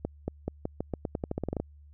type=accelerating click train; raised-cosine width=2 ms; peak=-17 dBFS; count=16; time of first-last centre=0.05-1.6 s; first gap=230 ms; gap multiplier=0.87; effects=added 73 Hz sine -50 dBFS peak until 1.93 s